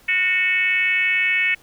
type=tone with frequency modulation; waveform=sine; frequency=2217 Hz; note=C#7; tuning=in tune; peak=-16 dBFS; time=0.08-1.55 s; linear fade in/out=10 ms; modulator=382 Hz; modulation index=1.1; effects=pink hiss -52 dBFS RMS until 1.62 s